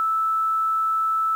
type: tone with quantisation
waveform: sine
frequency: 1314 Hz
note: E6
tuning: 6 cents flat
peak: -19 dBFS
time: 0-1.35 s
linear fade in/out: 0 ms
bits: 8
effects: none